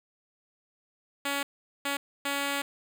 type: tone bursts at uneven times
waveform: 5% pulse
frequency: 281.3 Hz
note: C#4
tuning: 26 cents sharp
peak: -17 dBFS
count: 3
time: 1.25-1.43 / 1.85-1.97 / 2.25-2.62 s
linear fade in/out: 5 ms
effects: none